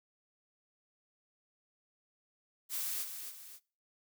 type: noise with echo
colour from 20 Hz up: blue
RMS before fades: -37 dBFS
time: 2.69-3.06 s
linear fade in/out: 50 ms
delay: 270 ms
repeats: 2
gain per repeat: -7 dB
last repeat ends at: 3.6 s
effects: noise-tail reverb RT60 0.4 s tail -23 dB re dry